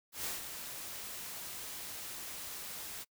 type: noise with ADSR envelope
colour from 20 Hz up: white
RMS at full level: -37 dBFS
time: 0.12-3.05 s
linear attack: 130 ms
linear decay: 160 ms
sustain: -7 dB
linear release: 32 ms
effects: noise-tail reverb RT60 0.1 s tail -25 dB re dry